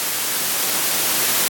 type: noise with level ramp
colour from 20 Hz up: white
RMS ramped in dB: -22 to -18 dBFS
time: 0-1.48 s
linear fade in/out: 0 ms
effects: high-pass 150 Hz 12 dB/octave + AAC 64 kbps

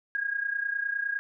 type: tone with amplitude modulation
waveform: sine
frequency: 1634 Hz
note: G#6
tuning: 29 cents flat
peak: -24 dBFS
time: 0.15-1.19 s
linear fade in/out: 0 ms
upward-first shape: sine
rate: 29.8 Hz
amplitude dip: 75%
effects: none

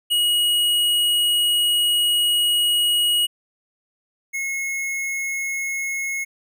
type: tone pair in turn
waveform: square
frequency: 2900 / 2173 Hz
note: F#7 / C#7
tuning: -35 / -35 cents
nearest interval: perfect fourth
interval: 500 cents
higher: first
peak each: -17 / -24 dBFS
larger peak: first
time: 0.1-3.27 / 4.33-6.25 s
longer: first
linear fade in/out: 20 ms
effects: none

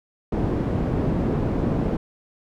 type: low-pass noise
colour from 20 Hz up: white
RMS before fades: -23 dBFS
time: 0.32-1.97 s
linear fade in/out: 5 ms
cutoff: 310 Hz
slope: 12 dB/octave
effects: none

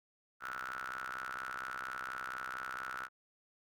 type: ring-modulated tone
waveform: sawtooth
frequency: 64.3 Hz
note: C2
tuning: 30 cents flat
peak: -33 dBFS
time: 0.4-3.09 s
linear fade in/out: 50 ms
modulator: 1390 Hz
effects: none

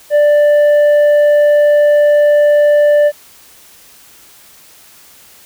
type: tone with tanh clipping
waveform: triangle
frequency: 589 Hz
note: D5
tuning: 5 cents sharp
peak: -7 dBFS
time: 0.1-3.12 s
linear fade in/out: 50 ms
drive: 9 dB
effects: white hiss -42 dBFS RMS until 5.45 s

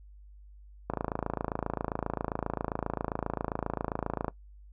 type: click train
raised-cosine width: 1 ms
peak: -16 dBFS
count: 94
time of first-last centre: 0.9-4.282 s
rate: 27.5 Hz
effects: noise-tail reverb RT60 0.1 s tail -18 dB re dry + added 50 Hz sine -49 dBFS peak until 4.72 s

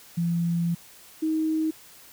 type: tone pair in turn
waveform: sine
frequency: 170.2 / 315.6 Hz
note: F3 / D#4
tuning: -44 / +25 cents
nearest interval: major seventh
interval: 1069 cents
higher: second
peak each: -22 dBFS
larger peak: neither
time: 0.17-0.75 / 1.22-1.71 s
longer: first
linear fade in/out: 10 ms
effects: white hiss -50 dBFS RMS until 2.12 s

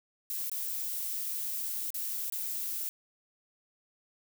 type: noise with dropouts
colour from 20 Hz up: violet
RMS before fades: -35 dBFS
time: 0.3-2.89 s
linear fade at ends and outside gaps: 0 ms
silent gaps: 0.497-0.516 / 1.904-1.943 / 2.299-2.323 s
effects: none

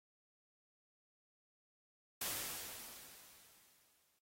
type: noise with exponential decay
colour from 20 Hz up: white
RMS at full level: -39 dBFS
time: 2.21-4.19 s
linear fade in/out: 5 ms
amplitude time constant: 430 ms
effects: AAC 48 kbps

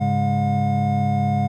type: tone cluster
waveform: triangle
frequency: 103.1 / 138.7 / 205.4 / 719 Hz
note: G#2 / C#3 / G#3 / F#5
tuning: -12 / +1 / -19 / -50 cents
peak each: -21 dBFS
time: 0-1.48 s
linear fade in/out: 20 ms
effects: none

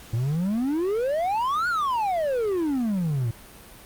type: exponential two-way sweep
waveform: triangle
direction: up then down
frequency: 110 to 1480 to 110 Hz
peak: -20 dBFS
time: 0.13-3.31 s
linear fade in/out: 5 ms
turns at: 1.68 s
effects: pink hiss -46 dBFS RMS until 3.85 s + Opus 48 kbps

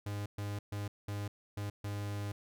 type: tone bursts at uneven times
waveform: 45% pulse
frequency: 102.3 Hz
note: G#2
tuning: 26 cents flat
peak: -36 dBFS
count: 6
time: 0.06-0.26 / 0.38-0.59 / 0.72-0.88 / 1.08-1.28 / 1.57-1.7 / 1.84-2.32 s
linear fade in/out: 5 ms
effects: none

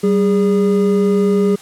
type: tone pair together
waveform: triangle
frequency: 193.2 / 409.4 Hz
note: G3 / G#4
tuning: -25 / -25 cents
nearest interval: octave + minor second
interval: 1300 cents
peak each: -12 dBFS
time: 0.03-1.56 s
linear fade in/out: 10 ms
effects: white hiss -40 dBFS RMS until 1.61 s + low-pass 10000 Hz 12 dB/octave

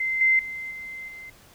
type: tone with level steps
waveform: sine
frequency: 2075 Hz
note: C7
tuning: 15 cents flat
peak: -23 / -16 / -31 / -34 / -38 dBFS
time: 0-1.3 s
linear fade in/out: 5 ms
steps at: 0.21 / 0.39 / 0.71 / 1.08 s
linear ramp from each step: 2 ms
effects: pink hiss -53 dBFS RMS until 1.54 s

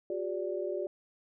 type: tone cluster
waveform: sine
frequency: 362.2 / 402.1 / 583 Hz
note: F#4 / G4 / D5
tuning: -37 / +44 / -13 cents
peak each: -35 / -37 / -36 dBFS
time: 0.1-0.87 s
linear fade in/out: 2 ms
effects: none

